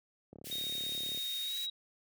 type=click train; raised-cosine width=2 ms; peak=-36 dBFS; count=31; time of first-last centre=0.33-1.175 s; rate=35.5 Hz
type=high-pass noise; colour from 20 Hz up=white; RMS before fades=-45 dBFS; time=0.44-1.67 s; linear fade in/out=20 ms; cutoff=1900 Hz; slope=24 dB/octave
type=tone with pitch glide; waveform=sine; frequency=3729 to 3840 Hz; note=A#7 to B7; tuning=0 to -49 cents; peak=-35 dBFS; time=0.51-1.7 s; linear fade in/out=5 ms; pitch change=+51 cents; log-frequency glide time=1.41-1.55 s
effects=high-pass 100 Hz 12 dB/octave